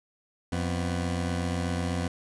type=tone pair together; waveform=20% pulse; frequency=88 / 248.9 Hz; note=F2 / B3; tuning=+14 / +14 cents; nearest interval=octave + tritone; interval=1800 cents; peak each=-23 / -30 dBFS; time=0.52-2.08 s; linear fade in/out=5 ms; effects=resampled to 24000 Hz